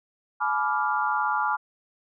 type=chord; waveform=sine; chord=G# diminished seventh; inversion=none; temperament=equal with one note detuned; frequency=851 / 987.8 / 1174.7 / 1396.9 Hz; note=G#5 / B5 / D6 / F6; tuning=+42 / 0 / 0 / 0 cents; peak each=-27 / -29 / -28 / -28 dBFS; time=0.4-1.57 s; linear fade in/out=20 ms; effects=none